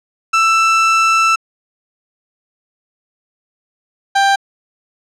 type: tone pair in turn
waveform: 30% pulse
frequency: 1328 / 789.6 Hz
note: E6 / G5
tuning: +12 / +12 cents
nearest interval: major sixth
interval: 900 cents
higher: first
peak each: -7 dBFS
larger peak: neither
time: 0.33-1.36 / 4.15-4.36 s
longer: first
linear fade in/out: 10 ms
effects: low-pass 6000 Hz 12 dB/octave